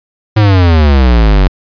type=exponential sweep; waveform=square; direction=down; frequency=110 to 45.07 Hz; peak=-5 dBFS; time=0.36-1.48 s; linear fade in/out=10 ms; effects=resampled to 11025 Hz